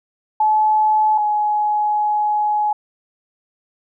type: tone pair in turn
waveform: sine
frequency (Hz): 859 / 841.8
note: A5 / G#5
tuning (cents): -42 / +23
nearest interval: unison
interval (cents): 35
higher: first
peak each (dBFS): -12 / -15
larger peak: first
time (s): 0.4-1.18 / 1.18-2.73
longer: second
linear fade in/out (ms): 5
effects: none